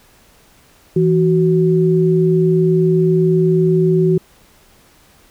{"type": "tone pair together", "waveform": "sine", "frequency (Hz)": [164.64, 372.5], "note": ["E3", "F#4"], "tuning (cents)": [-2, 12], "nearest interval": "octave + major second", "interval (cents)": 1414, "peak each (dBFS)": -13, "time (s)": [0.96, 4.18], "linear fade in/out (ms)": 5, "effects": ["pink hiss -50 dBFS RMS until 5.3 s"]}